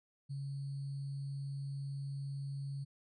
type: tone with sample-and-hold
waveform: sine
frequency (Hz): 138.9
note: C#3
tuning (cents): +4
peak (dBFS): -38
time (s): 0.29-2.85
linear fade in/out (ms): 20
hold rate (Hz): 4410
effects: resampled to 24000 Hz